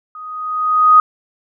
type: tone with level ramp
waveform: sine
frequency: 1248 Hz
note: D#6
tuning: 5 cents sharp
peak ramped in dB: -30 to -3 dBFS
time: 0.15-1 s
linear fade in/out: 2 ms
effects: none